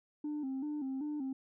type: tone with vibrato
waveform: sine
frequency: 281.6 Hz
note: C#4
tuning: 27 cents sharp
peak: -33 dBFS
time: 0.24-1.33 s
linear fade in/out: 5 ms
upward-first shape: square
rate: 2.6 Hz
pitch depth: 100 cents each way
effects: tanh soft clip ceiling -33 dBFS